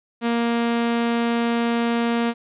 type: tone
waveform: sawtooth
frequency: 234.2 Hz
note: A#3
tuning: 8 cents sharp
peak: -15 dBFS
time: 0.21-2.34 s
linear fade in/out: 50 ms
effects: resampled to 8000 Hz + 9-bit